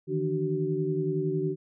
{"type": "tone cluster", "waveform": "sine", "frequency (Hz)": [151.9, 162.7, 296.2, 379.1], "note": ["D#3", "E3", "D4", "F#4"], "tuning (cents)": [-41, -22, 15, 42], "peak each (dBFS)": [-31, -34, -34, -28], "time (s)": [0.07, 1.56], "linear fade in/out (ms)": 50, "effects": []}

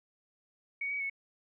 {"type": "tone with pitch steps", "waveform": "sine", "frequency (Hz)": [2237, 2267, 2206], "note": ["C#7", "C#7", "C#7"], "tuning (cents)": [15, 38, -9], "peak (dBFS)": -32, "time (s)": [0.81, 1.098], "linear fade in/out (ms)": 5, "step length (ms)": 96, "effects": []}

